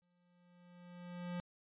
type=tone with exponential growth; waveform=square; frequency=176.5 Hz; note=F3; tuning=19 cents sharp; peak=-39 dBFS; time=0.02-1.4 s; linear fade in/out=0 ms; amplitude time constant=300 ms; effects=resampled to 8000 Hz